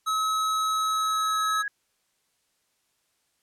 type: tone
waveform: square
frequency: 1285 Hz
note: E6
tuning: 45 cents flat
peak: -24 dBFS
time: 0.06-1.63 s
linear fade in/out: 20 ms
type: tone with exponential growth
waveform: sine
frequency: 1661.2 Hz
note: G#6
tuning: in tune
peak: -27 dBFS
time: 0.48-1.68 s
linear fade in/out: 2 ms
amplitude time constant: 260 ms
effects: white hiss -72 dBFS RMS until 3.42 s + low-pass 11000 Hz 12 dB/octave